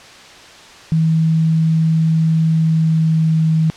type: tone with pitch glide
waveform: sine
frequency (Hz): 160.9 to 159.51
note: E3 to D#3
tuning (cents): -42 to +43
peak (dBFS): -11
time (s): 0.92-3.7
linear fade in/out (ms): 0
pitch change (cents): -15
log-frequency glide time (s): 2.51-3.49
effects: white hiss -39 dBFS RMS until 3.76 s + low-pass 5000 Hz 12 dB/octave